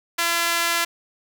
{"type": "tone with high-pass filter", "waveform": "sawtooth", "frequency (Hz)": 339.3, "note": "F4", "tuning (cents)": -50, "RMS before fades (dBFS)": -22, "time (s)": [0.18, 0.85], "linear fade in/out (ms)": 10, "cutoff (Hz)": 1400, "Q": 0.83, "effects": []}